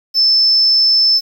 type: tone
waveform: triangle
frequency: 5274 Hz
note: E8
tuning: in tune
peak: -5 dBFS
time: 0.14-1.21 s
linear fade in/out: 50 ms
effects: tanh soft clip ceiling -7 dBFS + 7-bit